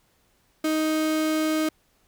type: tone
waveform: 35% pulse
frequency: 312.5 Hz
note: D#4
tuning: 8 cents sharp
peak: -20 dBFS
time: 0.64-1.69 s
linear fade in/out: 5 ms
effects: pink hiss -65 dBFS RMS until 2.07 s